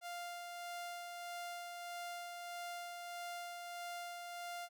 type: tone with tremolo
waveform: sawtooth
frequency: 698.5 Hz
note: F5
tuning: in tune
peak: -39 dBFS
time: 0.01-4.69 s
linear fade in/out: 50 ms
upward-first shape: sine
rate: 1.6 Hz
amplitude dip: 30%
effects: none